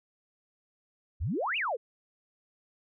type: exponential two-way sweep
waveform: sine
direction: up then down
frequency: 61.74 to 2960 to 411.4 Hz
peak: -28 dBFS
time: 1.2-1.77 s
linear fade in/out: 20 ms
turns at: 1.57 s
effects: none